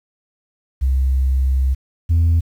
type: tone pair in turn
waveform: sine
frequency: 66 / 83.15 Hz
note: C2 / E2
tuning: +16 / +16 cents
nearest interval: major third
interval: 400 cents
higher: second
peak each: -12 / -9 dBFS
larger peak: second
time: 0.81-1.75 / 2.09-2.41 s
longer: first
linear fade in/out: 20 ms
effects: tanh soft clip ceiling -10 dBFS + 8-bit